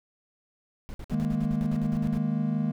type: noise bursts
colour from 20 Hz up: brown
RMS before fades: -37 dBFS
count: 13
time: 0.89-2.176 s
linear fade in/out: 0 ms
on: 50 ms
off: 53 ms
type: chord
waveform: triangle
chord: D# suspended fourth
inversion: none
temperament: equal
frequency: 155.56 / 207.7 / 233.1 Hz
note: D#3 / G#3 / A#3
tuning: 0 / 0 / 0 cents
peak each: -27 dBFS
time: 1.11-2.72 s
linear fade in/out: 10 ms
effects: none

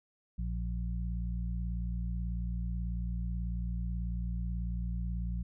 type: harmonic tone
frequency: 58.27 Hz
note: A#1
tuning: in tune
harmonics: 1 / 2 / 3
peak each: -33 / -41 / -40 dBFS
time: 0.38-5.43 s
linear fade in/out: 10 ms
effects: none

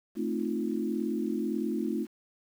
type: chord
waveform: sine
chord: F dominant seventh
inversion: first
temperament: equal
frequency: 220 / 261.6 / 311.1 / 349.2 Hz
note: A3 / C4 / Eb4 / F4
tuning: 0 / 0 / 0 / 0 cents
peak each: -32 / -35 / -34 / -34 dBFS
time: 0.15-2.07 s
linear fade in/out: 50 ms
effects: 9-bit

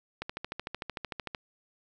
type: click train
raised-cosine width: 0.3 ms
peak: -19 dBFS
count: 16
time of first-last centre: 0.22-1.348 s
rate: 13.3 Hz
effects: none

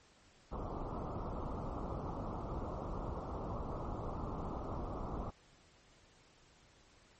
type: low-pass noise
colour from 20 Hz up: pink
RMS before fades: -41 dBFS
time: 0.51-5.31 s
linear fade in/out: 20 ms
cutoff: 1300 Hz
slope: 96 dB/octave
effects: pink hiss -65 dBFS RMS until 7.19 s + MP3 32 kbps

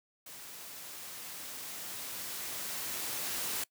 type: noise with level ramp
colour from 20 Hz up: white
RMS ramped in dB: -48 to -35 dBFS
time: 0.26-3.64 s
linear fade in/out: 5 ms
effects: noise-tail reverb RT60 0.1 s tail -22 dB re dry + high-pass 100 Hz 12 dB/octave

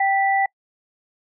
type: tone pair together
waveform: sine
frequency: 782 / 1969 Hz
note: G5 / B6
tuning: -4 / -6 cents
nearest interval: octave + major third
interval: 1598 cents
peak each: -17 / -22 dBFS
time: 0-0.46 s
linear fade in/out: 5 ms
effects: noise-tail reverb RT60 0.1 s tail -26 dB re dry

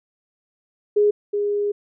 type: tone pair in turn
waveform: sine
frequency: 415.3 / 410.5 Hz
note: G#4 / G#4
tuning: 0 / -20 cents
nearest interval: unison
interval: 20 cents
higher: first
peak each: -13 / -19 dBFS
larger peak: first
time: 0.96-1.11 / 1.33-1.72 s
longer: second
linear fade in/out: 10 ms
effects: none

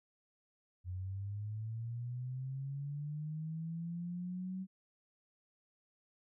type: linear sweep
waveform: sine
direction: up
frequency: 89 to 190.1 Hz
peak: -38 dBFS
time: 0.84-4.67 s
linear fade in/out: 50 ms
effects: none

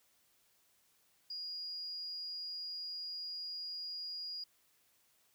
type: tone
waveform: sine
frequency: 4865 Hz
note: D#8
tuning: 40 cents flat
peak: -40 dBFS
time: 1.3-4.44 s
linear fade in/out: 5 ms
effects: white hiss -72 dBFS RMS until 5.34 s

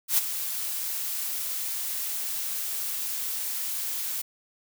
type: noise with ADSR envelope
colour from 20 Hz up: blue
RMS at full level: -20 dBFS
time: 0.08-4.22 s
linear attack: 97 ms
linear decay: 21 ms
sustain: -11 dB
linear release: 8 ms
effects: none

